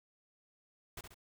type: noise with echo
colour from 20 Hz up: pink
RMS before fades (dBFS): -45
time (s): 0.97-1.01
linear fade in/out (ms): 5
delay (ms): 67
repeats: 2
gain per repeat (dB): -6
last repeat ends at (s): 1.144
effects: none